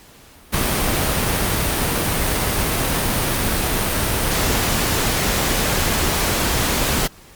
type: noise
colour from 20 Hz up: pink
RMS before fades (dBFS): -19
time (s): 0.52-7.08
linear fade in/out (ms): 20
effects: pink hiss -46 dBFS RMS until 7.35 s + Opus 48 kbps